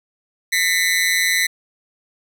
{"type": "tone with amplitude modulation", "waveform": "sawtooth", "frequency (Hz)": 2000, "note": "B6", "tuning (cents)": 21, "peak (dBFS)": -8, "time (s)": [0.52, 1.47], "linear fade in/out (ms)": 10, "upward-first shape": "sine", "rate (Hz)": 180, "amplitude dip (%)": 95, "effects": []}